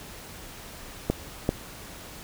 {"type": "clicks", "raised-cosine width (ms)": 2, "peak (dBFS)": -8, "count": 2, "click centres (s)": [1.1, 1.491], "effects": ["pink hiss -43 dBFS RMS until 2.23 s"]}